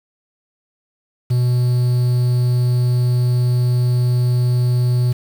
triangle tone with quantisation, 123.47 Hz, B2, in tune, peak -11 dBFS, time 1.3-5.13 s, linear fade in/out 10 ms, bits 6, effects none

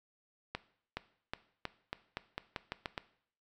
accelerating click train, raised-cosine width 0.3 ms, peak -20 dBFS, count 11, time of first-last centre 0.55-2.978 s, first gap 420 ms, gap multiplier 0.87, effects noise-tail reverb RT60 0.6 s tail -17 dB re dry

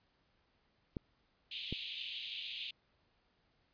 clicks, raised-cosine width 3 ms, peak -25 dBFS, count 2, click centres 0.968 / 1.726 s
white band-pass noise, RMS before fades -44 dBFS, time 1.51-2.71 s, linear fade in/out 5 ms, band 2600 to 3800 Hz, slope 48 dB/octave
effects pink hiss -75 dBFS RMS until 3.73 s + resampled to 11025 Hz

